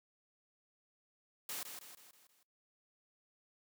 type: noise with echo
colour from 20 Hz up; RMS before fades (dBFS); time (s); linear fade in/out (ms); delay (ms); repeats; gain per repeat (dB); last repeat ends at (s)
white; -42; 1.49-1.63; 2; 160; 5; -6; 2.43
effects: noise-tail reverb RT60 0.2 s tail -23 dB re dry + high-pass 150 Hz 12 dB/octave